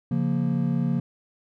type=chord; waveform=triangle; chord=Bb minor; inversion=first; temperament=just; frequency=139.85 / 174.81 / 233.1 Hz; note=Db3 / F3 / Bb3; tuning=+16 / +2 / 0 cents; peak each=-24 dBFS; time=0.11-1 s; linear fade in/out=5 ms; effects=none